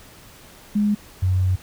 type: tone pair in turn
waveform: sine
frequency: 207.7 / 92.79 Hz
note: G#3 / F#2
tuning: 0 / +5 cents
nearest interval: octave + major second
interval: 1395 cents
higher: first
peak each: -16 dBFS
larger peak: neither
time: 0.75-0.95 / 1.22-1.56 s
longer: second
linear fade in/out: 10 ms
effects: pink hiss -46 dBFS RMS until 1.62 s